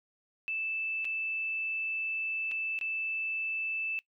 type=tone with dropouts; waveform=sine; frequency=2637 Hz; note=E7; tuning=in tune; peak=-31 dBFS; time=0.48-3.99 s; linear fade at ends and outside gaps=0 ms; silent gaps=1.046-1.052 / 2.513-2.517 / 2.789-2.812 s; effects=noise-tail reverb RT60 0.1 s tail -20 dB re dry